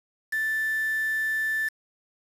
sine tone with quantisation, 1760 Hz, A6, in tune, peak -24 dBFS, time 0.32-1.69 s, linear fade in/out 10 ms, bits 6, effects resampled to 32000 Hz

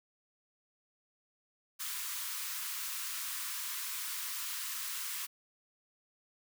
white high-pass noise, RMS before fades -39 dBFS, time 1.79-5.27 s, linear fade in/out 20 ms, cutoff 960 Hz, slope 96 dB/octave, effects none

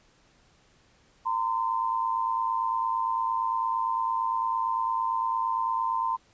sine tone pair together, 919 / 1027.8 Hz, A#5 / C6, -25 / -31 cents, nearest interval major second, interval 194 cents, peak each -28 / -27 dBFS, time 1.25-6.17 s, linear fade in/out 20 ms, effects pink hiss -62 dBFS RMS until 6.33 s + resampled to 16000 Hz

